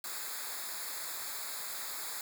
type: noise with comb filter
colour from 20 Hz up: white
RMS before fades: -40 dBFS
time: 0.04-2.21 s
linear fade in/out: 2 ms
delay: 0.34 ms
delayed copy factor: -0.9
effects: none